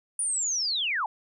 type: linear sweep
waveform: sine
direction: down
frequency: 9660 to 784 Hz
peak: -25 dBFS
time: 0.19-1.06 s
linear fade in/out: 2 ms
effects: none